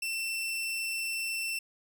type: tone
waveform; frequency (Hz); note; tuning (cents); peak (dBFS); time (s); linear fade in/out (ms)
sawtooth; 2686; E7; +32; -28; 0.02-1.59; 5
effects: none